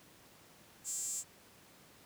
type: tone with high-pass filter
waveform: sawtooth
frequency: 392.1 Hz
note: G4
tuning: in tune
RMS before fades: -39 dBFS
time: 0.84-1.24 s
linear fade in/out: 50 ms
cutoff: 7400 Hz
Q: 8.9
effects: pink hiss -60 dBFS RMS until 2.05 s + high-pass 100 Hz 12 dB/octave